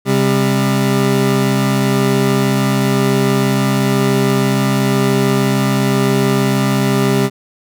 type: tone pair together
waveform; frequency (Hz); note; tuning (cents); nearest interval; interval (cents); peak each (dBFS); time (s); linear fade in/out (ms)
25% pulse; 133.2 / 199.3; C3 / G3; +31 / +29; perfect fifth; 698; -11; 0.05-7.3; 50
effects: none